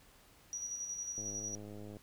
sine tone with tremolo, 5800 Hz, F#8, 35 cents flat, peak -37 dBFS, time 0.53-1.55 s, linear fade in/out 0 ms, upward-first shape square, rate 11 Hz, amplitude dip 40%
click train, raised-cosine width 2 ms, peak -36 dBFS, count 83, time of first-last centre 1.18-1.968 s, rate 104 Hz
effects pink hiss -63 dBFS RMS until 2.02 s

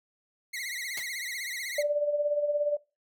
sawtooth tone with vibrato, 2045 Hz, C7, 40 cents flat, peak -30 dBFS, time 0.53-1.83 s, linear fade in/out 10 ms, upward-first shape triangle, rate 16 Hz, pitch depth 150 cents each way
white noise with exponential decay, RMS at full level -33 dBFS, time 0.97-1.08 s, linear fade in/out 5 ms, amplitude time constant 23 ms
sine tone with tremolo, 587.3 Hz, D5, in tune, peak -22 dBFS, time 1.78-2.77 s, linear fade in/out 5 ms, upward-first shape sine, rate 17 Hz, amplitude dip 55%
effects noise-tail reverb RT60 0.3 s tail -22 dB re dry

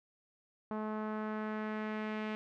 sawtooth tone with low-pass filter sweep, 215.1 Hz, A3, 39 cents flat, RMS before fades -38 dBFS, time 0.71-2.35 s, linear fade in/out 0 ms, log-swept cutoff 1100 to 2500 Hz, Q 1.7, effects none

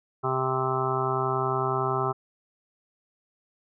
harmonic tone, 130.81 Hz, C3, in tune, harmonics 1 / 2 / 3 / 5 / 6 / 7 / 8 / 9 / 10, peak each -31 / -41 / -29 / -35 / -32 / -38 / -32 / -34 / -31 dBFS, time 0.23-2.13 s, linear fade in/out 20 ms, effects none

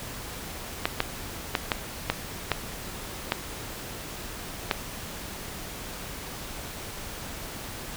clicks, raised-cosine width 0.3 ms, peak -6 dBFS, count 8, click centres 0.855 / 1.004 / 1.552 / 1.718 / 2.1 / 2.517 / 3.321 / 4.712 s, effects pink hiss -38 dBFS RMS until 7.96 s

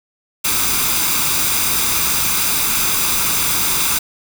white noise with comb filter, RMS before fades -17 dBFS, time 0.44-3.99 s, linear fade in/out 10 ms, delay 0.82 ms, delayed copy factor +0.55, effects none

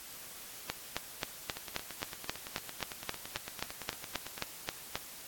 two click trains, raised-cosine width 0.2 ms, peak -23 / -15 dBFS, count 26 / 17, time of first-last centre 1.57-4.379 / 0.7-4.955 s, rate 8.9 / 3.76 Hz, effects white hiss -48 dBFS RMS until 5.27 s + AAC 64 kbps

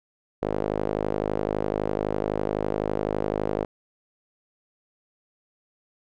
sawtooth tone with band-pass filter, 51.9 Hz, G#1, in tune, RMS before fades -27 dBFS, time 0.42-3.65 s, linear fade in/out 5 ms, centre 490 Hz, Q 1.8, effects none

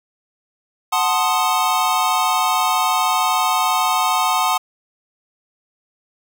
square chord, F# diminished seventh, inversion none, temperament equal, 740 / 880 / 1046.5 / 1244.5 Hz, F#5 / A5 / C6 / Eb6, 0 / 0 / 0 / 0 cents, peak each -22 dBFS, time 0.92-4.58 s, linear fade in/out 10 ms, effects none

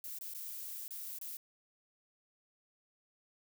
violet noise with dropouts, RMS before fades -44 dBFS, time 0.04-1.37 s, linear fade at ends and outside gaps 2 ms, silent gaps 0.187-0.21 / 0.338-0.347 / 0.88-0.907 / 1.187-1.213 s, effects none

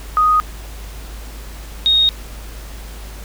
sine tone pair in turn, 1244.5 / 3729 Hz, D#6 / A#7, 0 / 0 cents, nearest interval octave + perfect fifth, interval 1900 cents, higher second, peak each -10 dBFS, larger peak neither, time 0.17-0.4 / 1.86-2.09 s, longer neither, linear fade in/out 0 ms, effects added 52 Hz sine -30 dBFS peak until 3.24 s + pink hiss -38 dBFS RMS until 3.24 s

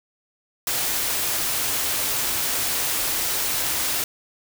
white band-stop noise, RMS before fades -24 dBFS, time 0.67-4.04 s, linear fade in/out 2 ms, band 160 to 230 Hz, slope 96 dB/octave, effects none

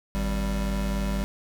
square tone pair together, 51.91 / 196 Hz, G#1 / G3, 0 / 0 cents, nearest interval octave + major seventh, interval 2300 cents, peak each -27 / -30 dBFS, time 0.15-1.24 s, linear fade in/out 0 ms, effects none

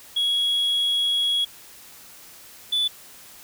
sine tone pair in turn, 3328 / 3479 Hz, G#7 / A7, +3 / -20 cents, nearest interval minor second, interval 77 cents, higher second, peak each -17 dBFS, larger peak neither, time 0.16-1.45 / 2.72-2.88 s, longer first, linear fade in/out 10 ms, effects tanh soft clip ceiling -18 dBFS + white hiss -46 dBFS RMS until 3.43 s

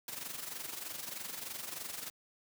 white noise with amplitude modulation, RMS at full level -40 dBFS, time 0.08-2.1 s, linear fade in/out 2 ms, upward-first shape sine, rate 23.2 Hz, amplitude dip 65%, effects high-pass 100 Hz 12 dB/octave

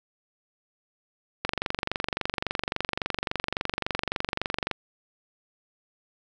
click train, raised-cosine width 0.3 ms, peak -10 dBFS, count 78, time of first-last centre 1.45-4.713 s, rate 23.6 Hz, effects none

